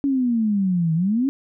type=exponential two-way sweep; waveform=sine; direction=down then up; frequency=283.8 to 157.6 to 283.8 Hz; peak=-17 dBFS; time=0.04-1.29 s; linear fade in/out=0 ms; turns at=0.94 s; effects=none